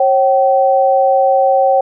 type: tone pair together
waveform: sine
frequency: 542 / 767.8 Hz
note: C#5 / G5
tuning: -39 / -36 cents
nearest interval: tritone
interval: 603 cents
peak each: -11 dBFS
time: 0-1.81 s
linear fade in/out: 5 ms
effects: none